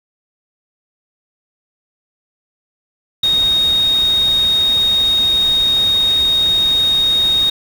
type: tone in noise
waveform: sine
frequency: 3729 Hz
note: A#7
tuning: in tune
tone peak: -11 dBFS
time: 3.23-7.5 s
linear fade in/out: 5 ms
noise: pink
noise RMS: -29 dBFS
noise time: 3.23-7.5 s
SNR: +15 dB
effects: none